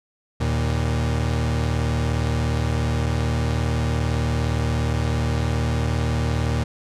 35% pulse tone pair together, 76.98 / 116.54 Hz, D#2 / A#2, -18 / 0 cents, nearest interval perfect fifth, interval 718 cents, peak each -21 dBFS, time 0.4-6.64 s, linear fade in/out 10 ms, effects low-pass 8000 Hz 12 dB/octave

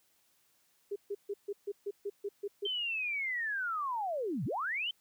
sine tone bursts, 404.4 Hz, G#4, 46 cents flat, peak -33 dBFS, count 10, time 0.91-2.67 s, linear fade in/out 10 ms, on 50 ms, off 140 ms
sine linear two-way sweep, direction down then up, 3136 to 103.83 to 3136 Hz, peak -32 dBFS, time 2.65-4.91 s, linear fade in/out 5 ms, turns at 4.45 s
effects white hiss -71 dBFS RMS until 5 s + high-pass 60 Hz 12 dB/octave

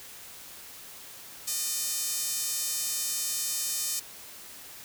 sawtooth tone with high-pass filter, 610 Hz, D#5, 34 cents flat, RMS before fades -31 dBFS, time 1.47-4 s, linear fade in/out 10 ms, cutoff 6800 Hz, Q 1.2, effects white hiss -46 dBFS RMS until 4.84 s

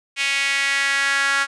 sawtooth tone with high-pass filter sweep, 277.2 Hz, C#4, in tune, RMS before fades -20 dBFS, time 0.16-1.47 s, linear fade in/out 50 ms, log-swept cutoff 2400 to 1500 Hz, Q 3.4, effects resampled to 22050 Hz

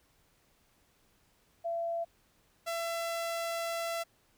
sine / sawtooth tone pair in turn, 675 / 671.5 Hz, E5 / E5, +41 / +32 cents, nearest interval unison, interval 9 cents, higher first, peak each -31 / -29 dBFS, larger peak second, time 1.64-2.05 / 2.66-4.04 s, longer second, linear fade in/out 20 ms, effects pink hiss -69 dBFS RMS until 4.37 s

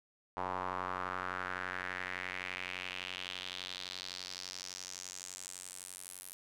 square tone with band-pass filter sweep, 45.89 Hz, F#1, 14 cents flat, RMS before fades -42 dBFS, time 0.37-6.33 s, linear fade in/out 0 ms, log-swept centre 930 to 11000 Hz, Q 3, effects none

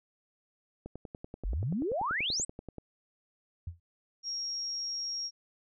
click train, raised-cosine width 2 ms, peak -28 dBFS, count 21, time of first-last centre 0.86-2.783 s, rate 10.4 Hz
sine exponential sweep, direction up, 39 to 8372 Hz, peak -29 dBFS, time 1.44-2.45 s, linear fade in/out 10 ms
sine tone with exponential decay, 85.6 Hz, F2, 34 cents flat, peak -32 dBFS, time 3.67-3.8 s, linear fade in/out 5 ms, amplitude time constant 28 ms
sine tone, 5588 Hz, F8, in tune, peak -33 dBFS, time 4.23-5.31 s, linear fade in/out 50 ms
effects none

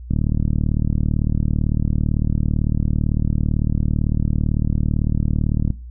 click train, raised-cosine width 5 ms, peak -7 dBFS, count 213, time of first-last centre 0.11-5.704 s, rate 37.9 Hz, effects noise-tail reverb RT60 0.3 s tail -19 dB re dry + added 60 Hz sine -32 dBFS peak until 5.9 s

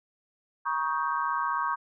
sine chord, Eb dominant seventh, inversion second, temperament equal with one note detuned, 951.4 / 1108.7 / 1244.5 / 1568 Hz, Bb5 / Db6 / Eb6 / G6, +35 / 0 / 0 / 0 cents, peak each -31 / -29 / -34 / -34 dBFS, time 0.65-1.76 s, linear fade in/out 20 ms, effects none

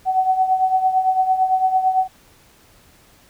sine tone with tremolo, 752 Hz, F#5, 28 cents sharp, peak -11 dBFS, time 0.05-2.08 s, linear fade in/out 50 ms, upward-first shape triangle, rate 8.9 Hz, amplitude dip 75%, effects pink hiss -52 dBFS RMS until 3.29 s

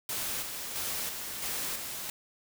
white noise with tremolo, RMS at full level -34 dBFS, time 0.09-2.1 s, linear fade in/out 2 ms, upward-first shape square, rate 1.5 Hz, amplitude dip 40%, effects none

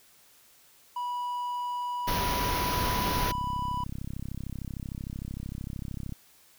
triangle tone with pitch glide, 978 to 988.8 Hz, B5 to B5, -17 to +2 cents, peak -28 dBFS, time 0.96-3.84 s, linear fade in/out 5 ms, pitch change +19 cents, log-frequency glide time 2.14-2.91 s
pink band-stop noise, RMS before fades -30 dBFS, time 2.07-3.32 s, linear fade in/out 10 ms, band 6300 to 10000 Hz, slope 96 dB/octave
click train, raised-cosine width 5 ms, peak -24 dBFS, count 112, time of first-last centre 2.78-6.123 s, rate 33.2 Hz
effects white hiss -59 dBFS RMS until 6.58 s

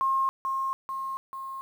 sine tone with echo, 1071 Hz, C6, 40 cents sharp, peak -22 dBFS, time 0.01-0.29 s, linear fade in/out 0 ms, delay 440 ms, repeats 3, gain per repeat -4 dB, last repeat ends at 1.61 s, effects 9-bit

